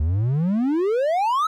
triangle exponential sweep, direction up, 71.9 to 1323 Hz, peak -16 dBFS, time 0-1.47 s, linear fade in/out 5 ms, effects none

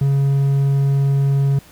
triangle tone, 138.59 Hz, C#3, in tune, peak -11 dBFS, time 0.01-1.59 s, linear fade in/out 5 ms, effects pink hiss -46 dBFS RMS until 1.71 s

